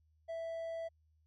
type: tone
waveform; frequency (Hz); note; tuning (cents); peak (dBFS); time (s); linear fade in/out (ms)
triangle; 659.3; E5; 0; -36; 0.28-0.89; 20
effects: added 78 Hz sine -68 dBFS peak until 1.26 s + MP3 48 kbps